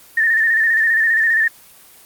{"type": "tone with vibrato", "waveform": "sine", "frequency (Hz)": 1806, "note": "A6", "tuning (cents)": 45, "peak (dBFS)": -12, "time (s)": [0.17, 1.48], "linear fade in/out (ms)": 5, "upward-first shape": "square", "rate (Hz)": 15, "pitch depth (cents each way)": 43, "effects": ["white hiss -45 dBFS RMS until 2.05 s", "Opus 24 kbps"]}